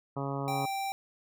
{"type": "harmonic tone", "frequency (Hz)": 138.59, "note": "C#3", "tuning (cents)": 0, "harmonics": [1, 2, 3, 4, 5, 6, 7, 8, 9], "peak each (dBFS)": [-35, -38, -40, -41, -42, -43, -43, -44, -45], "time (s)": [0.16, 0.66], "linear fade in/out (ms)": 10}
{"type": "tone", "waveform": "square", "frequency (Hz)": 783, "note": "G5", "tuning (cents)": -2, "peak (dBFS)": -32, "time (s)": [0.48, 0.92], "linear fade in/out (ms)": 0}
{"effects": []}